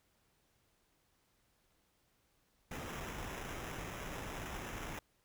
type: noise with sample-and-hold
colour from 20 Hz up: pink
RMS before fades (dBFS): -44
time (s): 2.71-4.99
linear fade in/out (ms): 2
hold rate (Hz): 4410
effects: pink hiss -75 dBFS RMS until 5.24 s